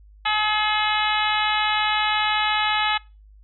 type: harmonic tone with a mistuned harmonic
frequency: 425.6 Hz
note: G#4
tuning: 42 cents sharp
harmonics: 2 / 3 / 4 / 5 / 6 / 7 / 8 / 9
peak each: -24 / -26 / -27 / -28 / -29 / -29 / -30 / -31 dBFS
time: 0.25-2.98 s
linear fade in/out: 10 ms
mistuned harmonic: 9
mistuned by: +20 cents
effects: noise-tail reverb RT60 0.3 s tail -24 dB re dry + added 51 Hz sine -46 dBFS peak until 3.43 s